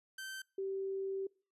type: tone pair in turn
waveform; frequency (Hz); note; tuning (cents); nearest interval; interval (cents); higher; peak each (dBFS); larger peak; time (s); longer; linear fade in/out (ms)
sawtooth / sine; 1550 / 387.5; G6 / G4; -20 / -20; 2 octaves; 2400; first; -39 / -35; second; 0.18-0.42 / 0.58-1.27; second; 5
effects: noise-tail reverb RT60 0.4 s tail -25 dB re dry + resampled to 32000 Hz